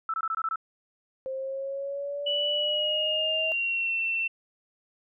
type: tone bursts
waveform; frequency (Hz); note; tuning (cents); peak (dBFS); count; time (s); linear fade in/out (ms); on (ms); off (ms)
sine; 1318.5; E6; 0; -26; 7; 0.09-0.558; 2; 48; 22
type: linear sweep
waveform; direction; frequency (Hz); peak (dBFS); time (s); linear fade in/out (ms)
sine; up; 525 to 642; -30; 1.26-3.52; 0
type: tone with pitch glide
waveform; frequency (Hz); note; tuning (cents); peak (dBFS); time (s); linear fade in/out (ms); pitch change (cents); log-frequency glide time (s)
sine; 2954 to 2693; F#7 to E7; -3 to +36; -25; 2.26-4.28; 10; -161; 2.5-3.98
effects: none